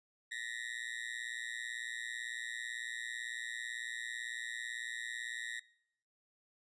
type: tone with amplitude modulation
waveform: 35% pulse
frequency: 1879 Hz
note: A#6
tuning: 13 cents sharp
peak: -34 dBFS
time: 0.31-5.6 s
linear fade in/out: 10 ms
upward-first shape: sine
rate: 118 Hz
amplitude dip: 100%
effects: noise-tail reverb RT60 0.7 s tail -22 dB re dry + resampled to 22050 Hz